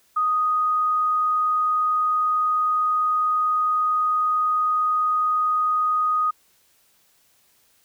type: tone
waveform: sine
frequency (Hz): 1244.5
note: D#6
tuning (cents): 0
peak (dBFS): -18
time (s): 0.16-6.31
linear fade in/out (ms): 10
effects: white hiss -61 dBFS RMS until 7.84 s